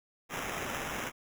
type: noise with sample-and-hold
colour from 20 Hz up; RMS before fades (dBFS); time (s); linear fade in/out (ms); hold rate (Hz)
violet; -37; 0.29-1.12; 50; 4410
effects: none